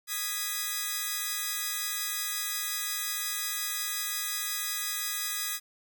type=chord; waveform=5% pulse; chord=G# minor; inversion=second; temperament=equal; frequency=1244.5 / 1661.2 / 1975.5 Hz; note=D#6 / G#6 / B6; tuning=0 / 0 / 0 cents; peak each=-24 dBFS; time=0.07-5.6 s; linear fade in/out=50 ms; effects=none